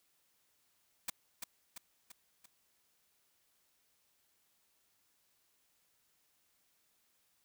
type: noise with echo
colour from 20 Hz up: white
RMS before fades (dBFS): -37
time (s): 1.08-1.1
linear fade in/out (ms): 5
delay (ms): 340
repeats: 4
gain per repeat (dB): -5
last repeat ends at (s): 2.46
effects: white hiss -75 dBFS RMS until 7.44 s